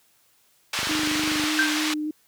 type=band-pass noise; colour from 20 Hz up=white; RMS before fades=-27 dBFS; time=0.73-1.94 s; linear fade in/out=5 ms; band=950 to 4100 Hz; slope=12 dB/octave
type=click train; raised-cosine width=2 ms; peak=-21 dBFS; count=17; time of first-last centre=0.79-1.438 s; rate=24.7 Hz
type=tone with vibrato; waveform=sine; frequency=305.5 Hz; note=D#4; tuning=32 cents flat; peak=-25 dBFS; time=0.89-2.11 s; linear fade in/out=5 ms; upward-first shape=square; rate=3.4 Hz; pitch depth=13 cents each way
type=tone with exponential decay; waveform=sine; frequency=1568 Hz; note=G6; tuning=in tune; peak=-15 dBFS; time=1.59-1.84 s; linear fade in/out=1 ms; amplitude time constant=53 ms
effects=white hiss -62 dBFS RMS until 2.27 s + high-pass 60 Hz 12 dB/octave